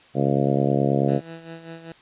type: harmonic tone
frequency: 69.4 Hz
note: C#2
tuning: 3 cents sharp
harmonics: 2 / 3 / 4 / 5 / 6 / 7 / 8 / 9 / 10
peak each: -23 / -25 / -26 / -27 / -28 / -28 / -29 / -30 / -30 dBFS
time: 0.14-1.21 s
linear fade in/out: 50 ms
type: tone with tremolo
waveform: 15% pulse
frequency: 164.81 Hz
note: E3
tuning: in tune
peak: -28 dBFS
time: 1.08-1.92 s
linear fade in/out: 2 ms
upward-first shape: sine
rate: 5.1 Hz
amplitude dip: 65%
effects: white hiss -52 dBFS RMS until 2.01 s + resampled to 8000 Hz